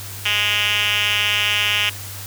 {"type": "tone with band-pass filter", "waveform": "5% pulse", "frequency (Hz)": 207.4, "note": "G#3", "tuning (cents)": -2, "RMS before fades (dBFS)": -19, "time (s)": [0.25, 1.9], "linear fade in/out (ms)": 10, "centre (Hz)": 3000, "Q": 4.5, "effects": ["added 99 Hz sine -34 dBFS peak until 2.26 s", "white hiss -34 dBFS RMS until 2.26 s"]}